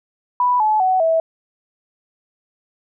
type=tone with pitch steps; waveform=sine; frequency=987 / 859.2 / 748 / 651.2 Hz; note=B5 / A5 / F#5 / E5; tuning=-1 / -41 / +19 / -21 cents; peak=-13 dBFS; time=0.4-1.2 s; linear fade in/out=2 ms; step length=200 ms; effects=none